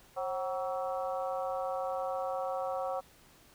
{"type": "harmonic tone with a mistuned harmonic", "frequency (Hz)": 188.4, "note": "F#3", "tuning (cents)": 32, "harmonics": [3, 4, 5, 6, 7], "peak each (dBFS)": [-35, -36, -45, -42, -44], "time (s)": [0.16, 3.01], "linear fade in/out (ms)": 20, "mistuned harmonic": 3, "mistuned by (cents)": -82, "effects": ["pink hiss -60 dBFS RMS until 3.54 s"]}